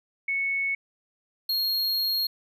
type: tone pair in turn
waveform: sine / square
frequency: 2209 / 4265 Hz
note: C#7 / C8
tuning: -7 / +32 cents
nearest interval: major seventh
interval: 1139 cents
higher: second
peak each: -24 dBFS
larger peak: neither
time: 0.28-0.75 / 1.49-2.27 s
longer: second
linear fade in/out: 5 ms
effects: none